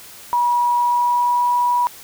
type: tone with pitch glide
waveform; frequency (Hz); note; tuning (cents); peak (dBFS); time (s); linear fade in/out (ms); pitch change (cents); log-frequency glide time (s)
sine; 965 to 972.8; B5 to B5; -40 to -26; -14; 0.33-1.87; 0; +14; 0.76-1.51
effects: white hiss -40 dBFS RMS until 2.03 s